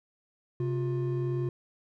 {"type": "tone pair together", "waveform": "triangle", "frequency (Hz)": [131.8, 354.5], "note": ["C3", "F4"], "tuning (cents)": [13, 26], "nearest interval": "octave + perfect fourth", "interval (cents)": 1713, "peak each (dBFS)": [-27, -30], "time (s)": [0.6, 1.49], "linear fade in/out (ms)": 2, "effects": []}